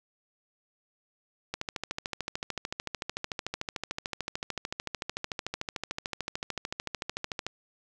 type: click train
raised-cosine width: 0.2 ms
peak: -15 dBFS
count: 81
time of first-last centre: 1.54-7.466 s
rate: 13.5 Hz
effects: none